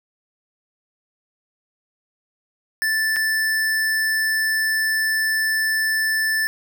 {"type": "tone with dropouts", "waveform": "square", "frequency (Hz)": 1760, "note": "A6", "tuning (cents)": 0, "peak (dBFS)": -19, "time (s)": [2.82, 6.47], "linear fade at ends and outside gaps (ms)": 0, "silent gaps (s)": [3.161, 3.166], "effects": []}